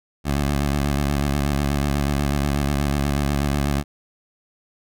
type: tone with vibrato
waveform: 15% pulse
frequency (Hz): 71.1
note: C#2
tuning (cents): +45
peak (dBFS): -13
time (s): 0.24-3.84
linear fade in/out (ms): 50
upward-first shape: square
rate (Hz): 8.2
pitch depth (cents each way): 45
effects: none